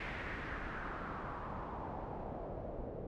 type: noise with low-pass filter sweep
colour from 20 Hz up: pink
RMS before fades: -43 dBFS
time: 0-3.07 s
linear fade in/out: 5 ms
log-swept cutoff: 2200 to 510 Hz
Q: 2.6
effects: none